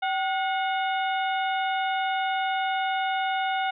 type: harmonic tone with a mistuned harmonic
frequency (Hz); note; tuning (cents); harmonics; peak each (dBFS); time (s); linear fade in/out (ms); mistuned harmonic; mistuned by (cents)
725; F#5; -35; 1 / 2 / 3 / 4 / 5; -25 / -31 / -35 / -37 / -39; 0.02-3.71; 10; 1; +94
effects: none